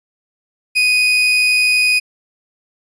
35% pulse tone, 2489 Hz, D#7, in tune, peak -9 dBFS, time 0.75-2 s, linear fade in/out 20 ms, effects resampled to 22050 Hz

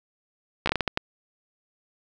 slowing click train, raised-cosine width 0.3 ms, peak -7 dBFS, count 8, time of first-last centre 0.66-0.974 s, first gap 14 ms, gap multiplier 1.38, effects none

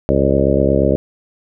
harmonic tone with a mistuned harmonic, 68.5 Hz, C#2, 20 cents flat, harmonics 1 / 2 / 3 / 4 / 5 / 6 / 7 / 8 / 9, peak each -20 / -20 / -20 / -20 / -20 / -20 / -20 / -20 / -20 dBFS, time 0.09-0.96 s, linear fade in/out 0 ms, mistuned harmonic 9, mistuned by -38 cents, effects none

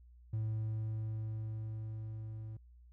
triangle tone with level ramp, 109.5 Hz, A2, 8 cents flat, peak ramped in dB -30 to -40 dBFS, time 0.33-2.57 s, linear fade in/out 5 ms, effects tanh soft clip ceiling -27 dBFS + added 60 Hz sine -56 dBFS peak until 2.92 s

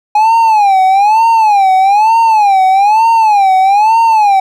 triangle tone with vibrato, 830.6 Hz, G#5, in tune, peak -3 dBFS, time 0.15-4.4 s, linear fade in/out 5 ms, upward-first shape sine, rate 1.1 Hz, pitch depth 170 cents each way, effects none

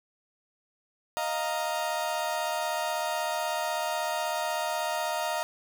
35% pulse chord, Eb suspended second, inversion none, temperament equal, 622.3 / 698.5 / 932.3 Hz, Eb5 / F5 / Bb5, 0 / 0 / 0 cents, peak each -31 dBFS, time 1.17-5.43 s, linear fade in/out 0 ms, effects none

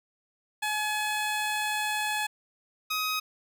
15% pulse tone pair in turn, 849 / 1259.8 Hz, G#5 / D#6, +38 / +21 cents, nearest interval perfect fifth, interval 683 cents, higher second, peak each -21 dBFS, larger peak neither, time 0.62-2.27 / 2.9-3.2 s, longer first, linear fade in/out 10 ms, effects none

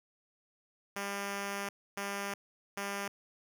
5% pulse tone bursts at uneven times, 199.8 Hz, G3, 33 cents sharp, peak -24 dBFS, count 3, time 0.96-1.69 / 1.97-2.34 / 2.77-3.08 s, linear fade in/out 5 ms, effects none

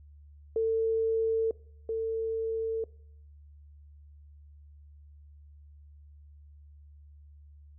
sine tone pair in turn, 448.4 / 448.4 Hz, A4 / A4, +33 / +33 cents, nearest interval unison, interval 0 cents, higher neither, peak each -24 / -28 dBFS, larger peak first, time 0.56-1.51 / 1.89-2.84 s, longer neither, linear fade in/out 2 ms, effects noise-tail reverb RT60 0.6 s tail -22 dB re dry + added 73 Hz sine -50 dBFS peak until 7.78 s

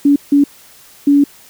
sine tone bursts at uneven times, 284.7 Hz, C#4, 46 cents sharp, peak -6 dBFS, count 3, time 0.05-0.16 / 0.32-0.44 / 1.07-1.24 s, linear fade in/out 5 ms, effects white hiss -43 dBFS RMS until 1.49 s

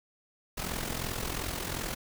pink noise with amplitude modulation, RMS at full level -32 dBFS, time 0.57-1.95 s, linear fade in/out 10 ms, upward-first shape sine, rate 42.7 Hz, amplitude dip 65%, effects none

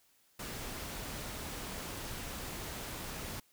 pink noise, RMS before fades -42 dBFS, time 0.39-3.4 s, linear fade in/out 5 ms, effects white hiss -69 dBFS RMS until 3.52 s

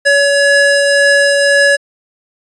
square tone pair together, 565 / 1693.1 Hz, C#5 / G#6, +33 / +33 cents, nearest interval octave + perfect fifth, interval 1900 cents, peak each -11 dBFS, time 0.05-1.77 s, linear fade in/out 20 ms, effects resampled to 24000 Hz

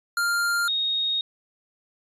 square / sine tone pair in turn, 1398 / 3732 Hz, F6 / A#7, +1 / +1 cents, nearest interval octave + perfect fourth, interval 1700 cents, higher second, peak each -22 dBFS, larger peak neither, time 0.17-0.68 / 0.68-1.21 s, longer second, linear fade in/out 2 ms, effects resampled to 32000 Hz

